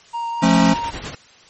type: tone with vibrato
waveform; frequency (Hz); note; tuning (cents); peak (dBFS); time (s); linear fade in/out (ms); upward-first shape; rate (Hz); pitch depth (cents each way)
triangle; 932.3; A#5; 0; -20; 0.13-0.91; 20; sine; 4.9; 9
type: chord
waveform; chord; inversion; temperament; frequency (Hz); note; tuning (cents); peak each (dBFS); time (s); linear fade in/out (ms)
square; F augmented; none; just; 174.61 / 218.3 / 272.8; F3 / A3 / C#4; 0 / -13 / -28; -17; 0.42-0.74; 10
type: noise with tremolo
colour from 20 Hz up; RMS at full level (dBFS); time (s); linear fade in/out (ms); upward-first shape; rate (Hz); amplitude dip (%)
pink; -28; 0.44-1.15; 5; triangle; 10; 65
effects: white hiss -48 dBFS RMS until 1.49 s + MP3 32 kbps